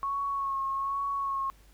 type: tone with vibrato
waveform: sine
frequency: 1100 Hz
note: C#6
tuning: 14 cents flat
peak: -28 dBFS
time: 0.03-1.5 s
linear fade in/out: 0 ms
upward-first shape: sine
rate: 1.2 Hz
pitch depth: 27 cents each way
effects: added 50 Hz sine -55 dBFS peak until 1.73 s + pink hiss -62 dBFS RMS until 1.73 s